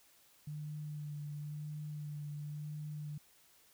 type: tone with vibrato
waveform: sine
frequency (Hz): 149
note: D3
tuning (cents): +25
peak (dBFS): -40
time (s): 0.47-3.18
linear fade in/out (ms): 5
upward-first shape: sine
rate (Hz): 0.96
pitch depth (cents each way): 21
effects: white hiss -66 dBFS RMS until 3.73 s